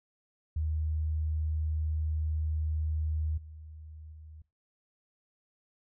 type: tone with level steps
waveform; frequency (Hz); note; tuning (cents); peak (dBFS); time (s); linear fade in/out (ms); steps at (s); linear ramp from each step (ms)
sine; 77.78; D#2; 0; -28 / -44 / -46; 0.56-4.42; 5; 3.37 / 4.12; 10
effects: noise-tail reverb RT60 0.3 s tail -22 dB re dry